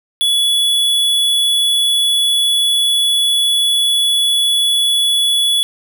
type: tone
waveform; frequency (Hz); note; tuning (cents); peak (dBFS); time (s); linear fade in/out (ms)
square; 3407; G#7; +44; -12; 0.21-5.63; 0
effects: none